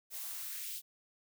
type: noise with high-pass filter sweep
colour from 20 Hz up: blue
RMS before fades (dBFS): -42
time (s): 0.1-0.82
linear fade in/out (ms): 50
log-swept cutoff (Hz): 450 to 3600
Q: 1.6
effects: none